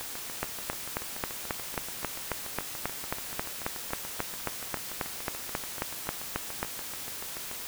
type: two click trains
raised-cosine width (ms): 0.5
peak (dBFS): -24 / -13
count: 53 / 24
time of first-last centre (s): 0.01-7.514 / 0.43-6.629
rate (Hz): 6.93 / 3.71
effects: white hiss -39 dBFS RMS until 7.67 s